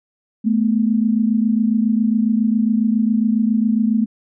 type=tone pair together; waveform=sine; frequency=216.8 / 244.1 Hz; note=A3 / B3; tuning=-25 / -20 cents; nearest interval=major second; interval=205 cents; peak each=-15 / -19 dBFS; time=0.44-4.06 s; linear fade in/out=20 ms; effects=none